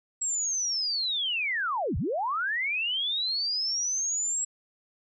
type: linear two-way sweep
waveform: sine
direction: down then up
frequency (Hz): 7730 to 54 to 7730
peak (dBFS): -26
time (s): 0.21-4.45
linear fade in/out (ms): 10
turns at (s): 1.97
effects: none